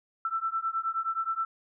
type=beating tone pair; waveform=sine; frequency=1328 / 1337.5 Hz; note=E6 / E6; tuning=+12 / +25 cents; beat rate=9.5 Hz; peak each=-31 dBFS; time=0.25-1.45 s; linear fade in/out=2 ms; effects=none